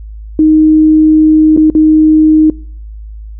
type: tone with dropouts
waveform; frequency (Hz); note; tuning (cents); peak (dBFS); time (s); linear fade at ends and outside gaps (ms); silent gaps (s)
sine; 311.1; D#4; 0; -3; 0.39-2.5; 2; 1.565-1.574 / 1.701-1.75
effects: noise-tail reverb RT60 0.6 s tail -25 dB re dry + added 53 Hz sine -24 dBFS peak until 3.39 s